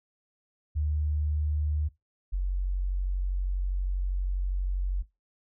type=tone pair in turn; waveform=sine; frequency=75.2 / 46.23 Hz; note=D2 / F#1; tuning=+42 / -1 cents; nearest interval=minor sixth; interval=843 cents; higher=first; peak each=-25 dBFS; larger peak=neither; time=0.75-1.89 / 2.32-5.03 s; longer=second; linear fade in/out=20 ms; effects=noise-tail reverb RT60 0.2 s tail -19 dB re dry